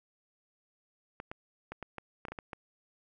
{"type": "clicks", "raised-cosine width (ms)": 0.5, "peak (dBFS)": -25, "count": 10, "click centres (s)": [1.201, 1.315, 1.72, 1.827, 1.983, 2.252, 2.284, 2.32, 2.388, 2.532], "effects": []}